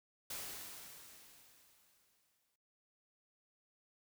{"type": "noise with exponential decay", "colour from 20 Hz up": "white", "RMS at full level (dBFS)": -43, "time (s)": [0.3, 2.56], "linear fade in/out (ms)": 5, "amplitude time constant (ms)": 490, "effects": ["noise-tail reverb RT60 0.5 s tail -20 dB re dry"]}